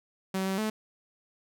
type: tone with pitch steps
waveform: sawtooth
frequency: 190.3 / 191.7 / 216.5 Hz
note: F#3 / G3 / A3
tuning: +49 / -38 / -28 cents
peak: -24 dBFS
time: 0.34-0.7 s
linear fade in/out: 5 ms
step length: 120 ms
effects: none